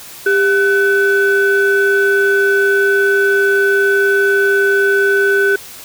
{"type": "tone pair together", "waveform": "sine", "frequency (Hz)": [397.9, 1505.4], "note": ["G4", "F#6"], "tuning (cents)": [26, 29], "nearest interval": "octave + major seventh", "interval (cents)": 2303, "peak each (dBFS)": -11, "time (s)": [0.26, 5.56], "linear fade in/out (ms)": 5, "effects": ["tanh soft clip ceiling -5 dBFS", "white hiss -34 dBFS RMS until 5.84 s"]}